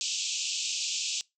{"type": "band-pass noise", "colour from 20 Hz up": "white", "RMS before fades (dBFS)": -32, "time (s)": [0.01, 1.21], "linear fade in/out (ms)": 0, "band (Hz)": [2500, 7600], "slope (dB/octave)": 96, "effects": ["noise-tail reverb RT60 0.2 s tail -23 dB re dry"]}